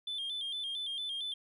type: tone with vibrato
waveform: sine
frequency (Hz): 3360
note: G#7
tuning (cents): +19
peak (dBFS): -33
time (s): 0.07-1.34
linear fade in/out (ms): 5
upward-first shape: square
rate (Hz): 4.4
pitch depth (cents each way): 74
effects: tanh soft clip ceiling -33 dBFS